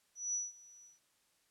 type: tone with ADSR envelope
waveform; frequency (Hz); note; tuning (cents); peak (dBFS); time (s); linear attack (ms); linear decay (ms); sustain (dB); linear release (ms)
sine; 5900; F#8; -6; -32; 0.15-1; 190; 180; -23; 150
effects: white hiss -74 dBFS RMS until 1.5 s + low-pass 11000 Hz 12 dB/octave